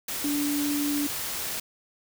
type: tone in noise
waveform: sine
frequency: 290.1 Hz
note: D4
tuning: 21 cents flat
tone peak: -25 dBFS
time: 0.24-1.07 s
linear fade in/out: 5 ms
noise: white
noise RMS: -32 dBFS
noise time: 0.08-1.6 s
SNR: +4 dB
effects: none